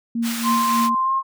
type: tone with tremolo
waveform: sine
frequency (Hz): 232.1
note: A#3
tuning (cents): -7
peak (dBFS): -18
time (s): 0.15-0.95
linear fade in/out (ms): 5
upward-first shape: triangle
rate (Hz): 3.4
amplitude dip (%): 70
type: high-pass noise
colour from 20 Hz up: pink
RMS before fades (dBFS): -29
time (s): 0.22-0.9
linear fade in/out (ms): 50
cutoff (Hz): 1400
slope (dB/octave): 12
type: tone with pitch glide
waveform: sine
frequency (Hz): 1046.5 to 1067.9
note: C6 to C6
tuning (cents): 0 to +35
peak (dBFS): -17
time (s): 0.43-1.23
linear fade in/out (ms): 50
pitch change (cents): +35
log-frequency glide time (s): 1.03-1.12
effects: none